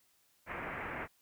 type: low-pass noise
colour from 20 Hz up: white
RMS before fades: -41 dBFS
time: 0.46-1.08 s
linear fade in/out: 50 ms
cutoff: 2300 Hz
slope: 48 dB/octave
effects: white hiss -71 dBFS RMS until 1.21 s